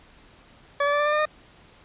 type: tone with pitch steps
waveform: 20% pulse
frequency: 570 / 576.6 / 583.3 / 590.1 / 597 / 603.9 / 610.9 Hz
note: C#5 / D5 / D5 / D5 / D5 / D5 / D#5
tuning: +48 / -32 / -12 / +8 / +28 / +48 / -32 cents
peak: -15 dBFS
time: 0.8-1.255 s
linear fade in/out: 5 ms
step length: 65 ms
effects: pink hiss -53 dBFS RMS until 1.84 s + resampled to 8000 Hz